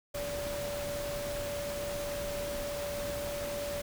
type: tone in noise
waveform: sine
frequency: 577 Hz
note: D5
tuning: 31 cents flat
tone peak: -35 dBFS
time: 0.14-3.82 s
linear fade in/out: 10 ms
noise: pink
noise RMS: -40 dBFS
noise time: 0.14-3.82 s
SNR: +2 dB
effects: none